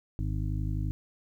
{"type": "harmonic tone", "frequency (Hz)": 51.7, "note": "G#1", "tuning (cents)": -7, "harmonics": [1, 2, 3, 5, 6], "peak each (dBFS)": [-31, -32, -37, -42, -43], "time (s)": [0.19, 0.91], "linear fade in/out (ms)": 0, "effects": ["11-bit"]}